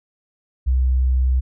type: tone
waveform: sine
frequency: 64 Hz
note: C2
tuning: 38 cents flat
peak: -14 dBFS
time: 0.66-1.41 s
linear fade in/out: 20 ms
effects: none